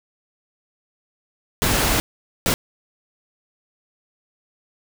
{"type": "noise bursts at uneven times", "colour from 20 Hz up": "pink", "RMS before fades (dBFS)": -19, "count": 2, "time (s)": [[1.62, 2], [2.46, 2.54]], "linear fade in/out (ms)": 0, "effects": []}